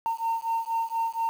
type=beating tone pair; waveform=sine; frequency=910 / 914.2 Hz; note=A#5 / A#5; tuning=-42 / -34 cents; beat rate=4.2 Hz; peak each=-27 dBFS; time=0.06-1.29 s; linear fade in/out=0 ms; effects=tanh soft clip ceiling -21 dBFS + 8-bit